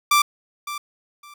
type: tone with echo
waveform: sawtooth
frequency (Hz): 1174.7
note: D6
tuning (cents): 0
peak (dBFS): -10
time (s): 0.11-0.22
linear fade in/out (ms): 5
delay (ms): 560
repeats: 2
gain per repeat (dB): -14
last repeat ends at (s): 1.34
effects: none